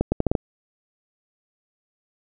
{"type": "accelerating click train", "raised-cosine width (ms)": 2, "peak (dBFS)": -6, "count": 6, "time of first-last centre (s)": [0.01, 0.352], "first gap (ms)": 110, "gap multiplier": 0.76, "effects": []}